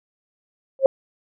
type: tone with exponential growth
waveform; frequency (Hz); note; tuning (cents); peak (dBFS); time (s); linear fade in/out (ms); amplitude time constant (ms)
sine; 536; C5; +42; -4; 0.79-0.86; 1; 15
effects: none